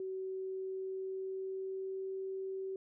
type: tone with pitch glide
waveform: sine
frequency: 378.3 to 382.9 Hz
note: F#4 to G4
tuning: +38 to -41 cents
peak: -37 dBFS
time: 0-2.76 s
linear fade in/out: 2 ms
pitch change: +21 cents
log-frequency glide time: 0.11-2.14 s
effects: none